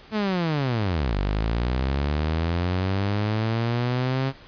sawtooth linear two-way sweep, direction down then up, 221.9 to 47.15 to 135.7 Hz, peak -18 dBFS, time 0.11-4.33 s, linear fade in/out 50 ms, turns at 1.17 s, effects pink hiss -48 dBFS RMS until 4.47 s + resampled to 11025 Hz

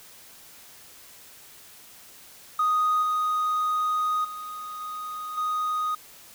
triangle tone with level steps, 1244.5 Hz, D#6, in tune, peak -17 / -20 / -32 / -30 / -22 dBFS, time 2.59-5.95 s, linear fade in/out 5 ms, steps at 3.02 / 4.24 / 4.8 / 5.37 s, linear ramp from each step 10 ms, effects tanh soft clip ceiling -16 dBFS + white hiss -49 dBFS RMS until 6.34 s

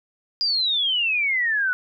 sine exponential sweep, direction down, 4910 to 1458 Hz, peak -19 dBFS, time 0.41-1.73 s, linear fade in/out 0 ms, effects none

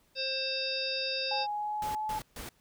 harmonic tone, 530 Hz, C5, 22 cents sharp, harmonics 1 / 3 / 5 / 7 / 9 / 10, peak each -37 / -45 / -37 / -37 / -35 / -41 dBFS, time 0.15-1.47 s, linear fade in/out 50 ms
sine tone with pitch glide, 830.6 to 860.4 Hz, G#5 to A5, 0 to -39 cents, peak -31 dBFS, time 1.31-2.19 s, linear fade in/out 5 ms, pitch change +61 cents, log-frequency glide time 1.48-2.07 s
pink noise bursts, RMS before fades -42 dBFS, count 3, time 1.82-2.49 s, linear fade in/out 2 ms, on 130 ms, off 140 ms
effects pink hiss -68 dBFS RMS until 2.6 s

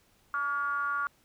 triangle ring-modulated tone, 137.1 Hz, C#3, 19 cents flat, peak -23 dBFS, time 0.34-1.07 s, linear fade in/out 0 ms, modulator 1280 Hz, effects pink hiss -66 dBFS RMS until 1.24 s

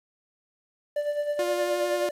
triangle tone with tremolo, 587.3 Hz, D5, in tune, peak -21 dBFS, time 0.96-2.11 s, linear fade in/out 5 ms, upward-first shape sine, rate 9.5 Hz, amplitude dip 60%
sawtooth tone with vibrato, 353.1 Hz, F4, 19 cents sharp, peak -24 dBFS, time 1.39-2.09 s, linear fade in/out 2 ms, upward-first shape sine, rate 11 Hz, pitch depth 14 cents each way
effects resampled to 32000 Hz + 9-bit

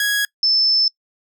sawtooth / sine tone pair in turn, 1661.2 / 5274 Hz, G#6 / E8, 0 / 0 cents, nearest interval octave + minor sixth, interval 2000 cents, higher second, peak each -13 dBFS, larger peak neither, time 0-0.25 / 0.43-0.88 s, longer second, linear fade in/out 2 ms, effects noise-tail reverb RT60 0.1 s tail -24 dB re dry

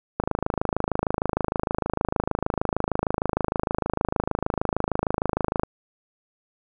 click train, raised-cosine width 1 ms, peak -8 dBFS, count 145, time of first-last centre 0.2-5.634 s, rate 26.5 Hz, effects none

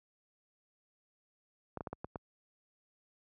clicks, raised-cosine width 1 ms, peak -25 dBFS, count 6, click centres 1.773 / 1.808 / 1.872 / 1.93 / 2.045 / 2.158 s, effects high-pass 60 Hz 12 dB/octave

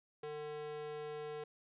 square tone with high-pass filter, 150 Hz, D3, 37 cents sharp, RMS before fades -44 dBFS, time 0.23-1.44 s, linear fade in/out 5 ms, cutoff 380 Hz, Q 3.3, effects resampled to 8000 Hz

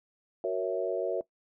sine chord, F# dominant seventh, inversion none, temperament equal, 370 / 466.2 / 554.4 / 659.3 Hz, F#4 / A#4 / C#5 / E5, 0 / 0 / 0 / 0 cents, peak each -33 dBFS, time 0.44-1.21 s, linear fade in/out 2 ms, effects noise-tail reverb RT60 0.1 s tail -19 dB re dry

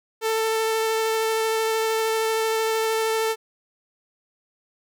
sawtooth tone with vibrato, 444.1 Hz, A4, 16 cents sharp, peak -17 dBFS, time 0.21-3.36 s, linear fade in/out 50 ms, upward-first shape sine, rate 13 Hz, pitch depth 9 cents each way, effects none

